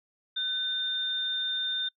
sine tone pair together, 1519 / 3613 Hz, F#6 / A7, +45 / +45 cents, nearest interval octave + minor third, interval 1500 cents, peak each -38 / -28 dBFS, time 0.36-1.89 s, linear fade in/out 10 ms, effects noise-tail reverb RT60 0.1 s tail -25 dB re dry

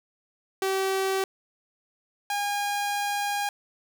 sawtooth tone pair in turn, 384.4 / 814.5 Hz, G4 / G#5, -34 / -34 cents, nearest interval octave + minor second, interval 1300 cents, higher second, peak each -20 / -22 dBFS, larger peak first, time 0.62-1.24 / 2.3-3.49 s, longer second, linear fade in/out 2 ms, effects none

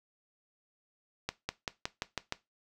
accelerating click train, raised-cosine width 0.2 ms, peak -15 dBFS, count 7, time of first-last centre 1.29-2.324 s, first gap 200 ms, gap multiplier 0.94, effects noise-tail reverb RT60 0.2 s tail -17 dB re dry

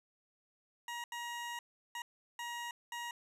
20% pulse tone bursts at uneven times, 950 Hz, A#5, 33 cents sharp, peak -35 dBFS, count 5, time 0.88-1.04 / 1.12-1.59 / 1.95-2.02 / 2.39-2.71 / 2.92-3.11 s, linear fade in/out 2 ms, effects low-pass 12000 Hz 12 dB/octave

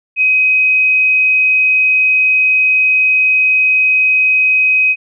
sine tone, 2524 Hz, D#7, 24 cents sharp, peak -8 dBFS, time 0.16-4.96 s, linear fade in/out 50 ms, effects none

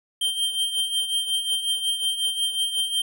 square tone with tremolo, 3152 Hz, G7, 9 cents sharp, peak -20 dBFS, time 0.21-3.02 s, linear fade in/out 5 ms, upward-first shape triangle, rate 5.5 Hz, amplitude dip 70%, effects none

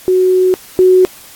sine tone pair in turn, 370 / 370 Hz, F#4 / F#4, 0 / 0 cents, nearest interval unison, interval 0 cents, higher neither, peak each -7 / -4 dBFS, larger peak second, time 0.08-0.54 / 0.79-1.05 s, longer first, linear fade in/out 0 ms, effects white hiss -37 dBFS RMS until 1.35 s + AAC 64 kbps

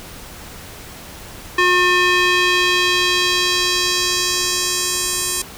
square tone with band-pass filter sweep, 360 Hz, F#4, 47 cents flat, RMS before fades -17 dBFS, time 1.58-5.42 s, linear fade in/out 5 ms, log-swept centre 1900 to 8900 Hz, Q 1.3, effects pink hiss -36 dBFS RMS until 5.57 s

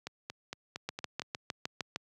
two click trains, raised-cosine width 0.2 ms, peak -17 / -21 dBFS, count 8 / 6, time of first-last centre 0.89-1.96 / 0.07-1.219 s, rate 6.54 / 4.35 Hz, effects high-pass 100 Hz 12 dB/octave

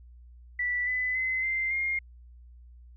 sine tone with pitch steps, 1966 / 2005 / 2045 / 2085 / 2127 Hz, B6 / B6 / C7 / C7 / C7, -8 / +26 / -40 / -7 / +28 cents, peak -26 dBFS, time 0.59-1.99 s, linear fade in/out 5 ms, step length 280 ms, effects added 60 Hz sine -48 dBFS peak until 2.96 s

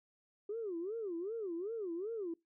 sine tone with vibrato, 392 Hz, G4, in tune, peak -36 dBFS, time 0.49-2.34 s, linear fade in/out 5 ms, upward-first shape sine, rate 2.6 Hz, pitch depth 290 cents each way, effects noise-tail reverb RT60 0.2 s tail -23 dB re dry + tanh soft clip ceiling -32 dBFS

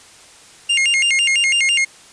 45% pulse tone with vibrato, 2450 Hz, D#7, 27 cents flat, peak -13 dBFS, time 0.69-1.85 s, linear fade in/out 10 ms, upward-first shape square, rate 6 Hz, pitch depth 230 cents each way, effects white hiss -44 dBFS RMS until 2.12 s + resampled to 22050 Hz

